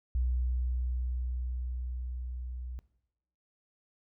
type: tone with level ramp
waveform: sine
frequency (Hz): 62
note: B1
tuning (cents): +7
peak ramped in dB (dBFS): -26 to -37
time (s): 0.15-2.79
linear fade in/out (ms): 0
effects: noise-tail reverb RT60 0.8 s tail -19 dB re dry